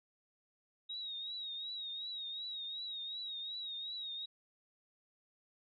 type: tone with vibrato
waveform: sine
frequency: 3790 Hz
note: A#7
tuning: 28 cents sharp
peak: -40 dBFS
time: 0.89-4.26 s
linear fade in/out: 10 ms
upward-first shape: triangle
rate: 2.7 Hz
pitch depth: 79 cents each way
effects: none